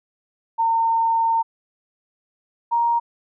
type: tone pair in turn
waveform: sine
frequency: 911 / 937.7 Hz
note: A#5 / A#5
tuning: -40 / +10 cents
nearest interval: minor second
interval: 50 cents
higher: second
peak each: -16 dBFS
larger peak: neither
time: 0.58-1.43 / 2.71-3 s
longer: first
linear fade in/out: 20 ms
effects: none